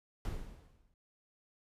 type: noise with exponential decay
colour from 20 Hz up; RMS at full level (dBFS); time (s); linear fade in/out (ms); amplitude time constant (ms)
brown; -35; 0.25-0.94; 1; 150
effects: resampled to 32000 Hz